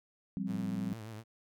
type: chord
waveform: sine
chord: F suspended second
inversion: none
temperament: just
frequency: 174.61 / 196.44 / 261.9 Hz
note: F3 / G3 / C4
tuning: 0 / +4 / +2 cents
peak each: -39 / -35 / -40 dBFS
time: 0.37-0.93 s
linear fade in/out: 0 ms
type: tone with vibrato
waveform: sawtooth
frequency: 110 Hz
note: A2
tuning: in tune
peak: -39 dBFS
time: 0.46-1.24 s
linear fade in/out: 50 ms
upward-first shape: triangle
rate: 8.3 Hz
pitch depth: 90 cents each way
effects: none